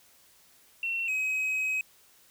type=tone pair in turn; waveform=sine / triangle; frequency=2715 / 2538 Hz; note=F7 / D#7; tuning=-50 / +34 cents; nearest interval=minor second; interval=116 cents; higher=first; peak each=-28 / -25 dBFS; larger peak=second; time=0.83-1.08 / 1.08-1.81 s; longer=second; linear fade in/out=2 ms; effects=white hiss -60 dBFS RMS until 2.3 s